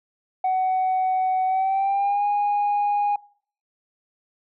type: tone with pitch glide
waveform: sine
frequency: 749 to 821.5 Hz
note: F#5 to G#5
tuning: +21 to -19 cents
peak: -17 dBFS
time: 0.44-3.16 s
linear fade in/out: 5 ms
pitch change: +160 cents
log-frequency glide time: 1.45-2.25 s
effects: noise-tail reverb RT60 0.5 s tail -24 dB re dry + tanh soft clip ceiling -17 dBFS